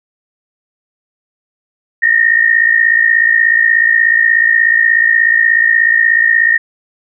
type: tone pair together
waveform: sine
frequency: 1820 / 1876.6 Hz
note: A#6 / A#6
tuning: -42 / +11 cents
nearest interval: minor second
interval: 53 cents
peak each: -10 dBFS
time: 2.02-6.58 s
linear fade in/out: 10 ms
effects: none